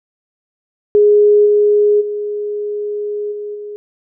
sine tone with level steps, 415.6 Hz, G#4, 1 cent sharp, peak -6 / -8 / -18 / -22 / -25 dBFS, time 0.95-3.76 s, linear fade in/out 0 ms, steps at 1.45 / 2 / 3.31 / 3.54 s, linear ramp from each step 20 ms, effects none

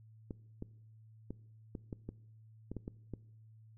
clicks, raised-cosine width 3 ms, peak -28 dBFS, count 10, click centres 0.308 / 0.624 / 1.306 / 1.752 / 1.928 / 2.09 / 2.716 / 2.767 / 2.879 / 3.137 s, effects noise-tail reverb RT60 0.8 s tail -21 dB re dry + added 110 Hz sine -56 dBFS peak until 3.77 s

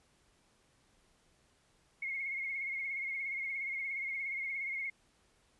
sine tone with vibrato, 2162 Hz, C#7, 44 cents flat, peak -35 dBFS, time 2.02-4.9 s, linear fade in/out 5 ms, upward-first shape triangle, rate 17 Hz, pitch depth 57 cents each way, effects pink hiss -70 dBFS RMS until 5.59 s + resampled to 24000 Hz

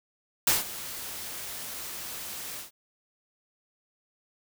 white noise with ADSR envelope, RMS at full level -21 dBFS, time 0.47-2.71 s, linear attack 4 ms, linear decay 160 ms, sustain -17 dB, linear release 130 ms, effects none

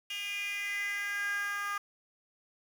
10% pulse tone with high-pass filter sweep, 405.8 Hz, G#4, 40 cents flat, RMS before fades -35 dBFS, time 0.1-1.78 s, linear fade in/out 5 ms, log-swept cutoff 2800 to 1300 Hz, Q 6.1, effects 9-bit

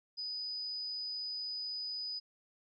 sine tone, 4978 Hz, D#8, in tune, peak -37 dBFS, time 0.17-2.2 s, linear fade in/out 20 ms, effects none

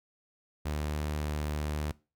sawtooth tone, 75.1 Hz, D2, 39 cents sharp, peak -27 dBFS, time 0.65-1.92 s, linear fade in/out 10 ms, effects noise-tail reverb RT60 0.3 s tail -21 dB re dry

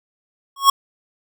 square tone with exponential growth, 1100 Hz, C#6, 14 cents flat, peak -6 dBFS, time 0.56-0.7 s, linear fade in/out 5 ms, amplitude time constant 30 ms, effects none

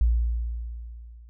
sine tone with level ramp, 58 Hz, A#1, 8 cents flat, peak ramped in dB -16 to -45 dBFS, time 0.01-1.29 s, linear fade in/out 0 ms, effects none

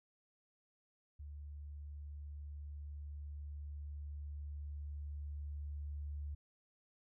sine tone with level ramp, 73 Hz, D2, 10 cents flat, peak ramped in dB -46 to -40 dBFS, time 1.19-6.35 s, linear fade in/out 10 ms, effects none

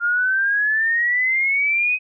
sine exponential sweep, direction up, 1396.9 to 2530 Hz, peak -16 dBFS, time 0-1.99 s, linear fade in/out 50 ms, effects none

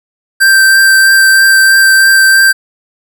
square tone with vibrato, 1568 Hz, G6, in tune, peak -4 dBFS, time 0.4-2.53 s, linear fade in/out 20 ms, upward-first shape triangle, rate 3.1 Hz, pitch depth 12 cents each way, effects none

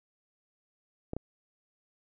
clicks, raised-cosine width 2 ms, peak -21 dBFS, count 2, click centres 1.134 / 1.166 s, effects none

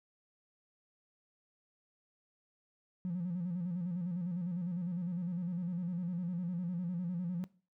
triangle tone with vibrato, 176.4 Hz, F3, 18 cents sharp, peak -30 dBFS, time 3.05-7.44 s, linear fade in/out 0 ms, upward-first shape square, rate 9.9 Hz, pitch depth 65 cents each way, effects noise-tail reverb RT60 0.4 s tail -23 dB re dry + tanh soft clip ceiling -31 dBFS

